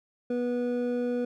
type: tone pair together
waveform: triangle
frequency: 244.2 / 488.4 Hz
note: B3 / B4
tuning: -19 / -19 cents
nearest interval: octave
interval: 1200 cents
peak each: -27 dBFS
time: 0.3-1.25 s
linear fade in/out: 5 ms
effects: none